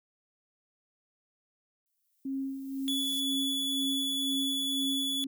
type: noise with exponential growth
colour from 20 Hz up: violet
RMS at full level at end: -42 dBFS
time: 1.86-3.2 s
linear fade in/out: 0 ms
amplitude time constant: 290 ms
type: tone with tremolo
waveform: sine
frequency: 270 Hz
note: C#4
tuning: 45 cents flat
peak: -30 dBFS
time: 2.25-5.27 s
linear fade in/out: 5 ms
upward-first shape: sine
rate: 2 Hz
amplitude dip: 55%
type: tone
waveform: 45% pulse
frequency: 3422 Hz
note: A7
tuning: 49 cents flat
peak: -30 dBFS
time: 2.88-5.24 s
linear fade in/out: 0 ms
effects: none